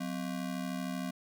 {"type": "ring-modulated tone", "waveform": "square", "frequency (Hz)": 220, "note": "A3", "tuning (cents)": 0, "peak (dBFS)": -32, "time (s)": [0, 1.11], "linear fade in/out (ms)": 10, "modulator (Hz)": 36.5, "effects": []}